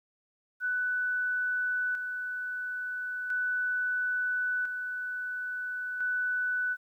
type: tone with tremolo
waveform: sine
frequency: 1491 Hz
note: F#6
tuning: 13 cents sharp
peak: -27 dBFS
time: 0.6-6.77 s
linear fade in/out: 50 ms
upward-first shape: square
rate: 0.37 Hz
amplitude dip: 45%
effects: 11-bit